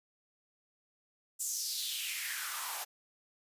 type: noise with high-pass filter sweep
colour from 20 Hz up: white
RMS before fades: -37 dBFS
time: 1.39-2.85 s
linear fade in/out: 20 ms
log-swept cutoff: 7700 to 730 Hz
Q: 3.6
effects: resampled to 32000 Hz